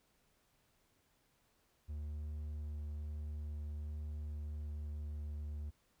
triangle tone with pitch glide, 74.9 to 74.25 Hz, D2 to D2, +35 to +20 cents, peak -38 dBFS, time 1.88-5.71 s, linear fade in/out 20 ms, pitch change -15 cents, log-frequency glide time 4.2-5.5 s, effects pink hiss -75 dBFS RMS until 6 s

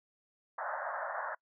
pink band-pass noise, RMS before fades -38 dBFS, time 0.58-1.35 s, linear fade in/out 5 ms, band 560 to 1800 Hz, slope 96 dB/octave, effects noise-tail reverb RT60 0.1 s tail -26 dB re dry

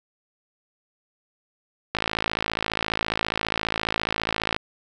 click train, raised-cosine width 0.3 ms, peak -7 dBFS, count 144, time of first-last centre 1.95-4.564 s, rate 54.7 Hz, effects none

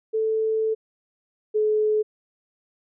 sine tone pair in turn, 440 / 428 Hz, A4 / A4, 0 / -48 cents, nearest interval unison, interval 48 cents, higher first, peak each -20 / -18 dBFS, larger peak second, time 0.13-0.75 / 1.54-2.03 s, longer first, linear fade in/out 20 ms, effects none

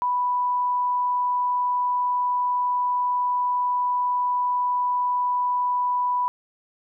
sine tone, 987.8 Hz, B5, in tune, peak -20 dBFS, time 0.02-6.28 s, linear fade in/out 0 ms, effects none

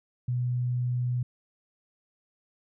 sine tone, 123.6 Hz, B2, 2 cents sharp, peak -25 dBFS, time 0.28-1.23 s, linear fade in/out 5 ms, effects none

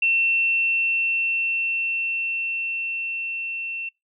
sine tone with level ramp, 2700 Hz, E7, 41 cents sharp, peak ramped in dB -17 to -28 dBFS, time 0.02-3.89 s, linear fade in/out 5 ms, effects noise-tail reverb RT60 0.2 s tail -25 dB re dry

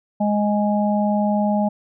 harmonic tone, 207.7 Hz, G#3, in tune, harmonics 1 / 3 / 4, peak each -18 / -23 / -24 dBFS, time 0.2-1.69 s, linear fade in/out 10 ms, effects none

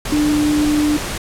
sine tone in noise, 298.3 Hz, D4, 27 cents sharp, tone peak -13 dBFS, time 0.12-0.97 s, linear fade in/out 5 ms, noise pink, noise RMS -24 dBFS, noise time 0.05-1.18 s, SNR +8 dB, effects low-pass 11000 Hz 12 dB/octave

